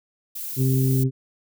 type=noise; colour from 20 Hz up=violet; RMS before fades=-32 dBFS; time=0.35-1.04 s; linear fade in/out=10 ms
type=harmonic tone; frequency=131.5 Hz; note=C3; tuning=9 cents sharp; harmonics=1 / 2 / 3; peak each=-18 / -25 / -29 dBFS; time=0.56-1.11 s; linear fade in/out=50 ms
effects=none